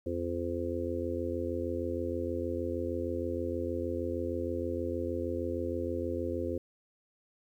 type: harmonic tone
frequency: 86.4 Hz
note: F2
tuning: 18 cents flat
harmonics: 1 / 3 / 4 / 5 / 6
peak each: -38 / -38 / -36 / -39 / -37 dBFS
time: 0.06-6.58 s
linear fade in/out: 5 ms
effects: 11-bit